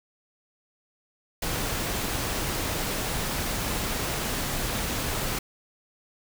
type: noise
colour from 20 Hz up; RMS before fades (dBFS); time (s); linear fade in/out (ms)
pink; -29; 1.42-5.39; 5
effects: none